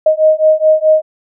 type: beating tone pair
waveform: sine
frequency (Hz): 622 / 626.7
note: D#5 / D#5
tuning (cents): -1 / +12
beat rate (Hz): 4.7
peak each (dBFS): -10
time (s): 0.06-1.02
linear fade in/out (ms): 5
effects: none